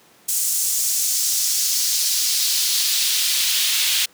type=noise with high-pass filter sweep; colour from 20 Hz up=pink; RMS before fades=-20 dBFS; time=0.28-4.06 s; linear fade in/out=10 ms; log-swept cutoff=7600 to 3100 Hz; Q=1.6; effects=pink hiss -52 dBFS RMS until 4.13 s + high-pass 200 Hz 12 dB/octave